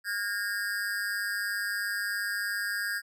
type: tone with amplitude modulation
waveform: square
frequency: 1627 Hz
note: G#6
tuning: 36 cents flat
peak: -26 dBFS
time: 0.04-3.02 s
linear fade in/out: 50 ms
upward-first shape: sine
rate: 203 Hz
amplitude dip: 95%
effects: none